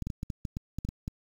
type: clicks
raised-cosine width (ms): 5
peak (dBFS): -21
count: 11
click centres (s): 0.023 / 0.07 / 0.102 / 0.231 / 0.302 / 0.452 / 0.569 / 0.786 / 0.85 / 0.889 / 1.079
effects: 8-bit